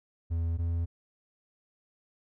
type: tone pair in turn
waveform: triangle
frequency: 83.3 / 84.37 Hz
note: E2 / E2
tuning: +19 / +41 cents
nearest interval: unison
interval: 22 cents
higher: second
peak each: -25 dBFS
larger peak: neither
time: 0.3-0.58 / 0.58-0.86 s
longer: neither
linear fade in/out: 20 ms
effects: none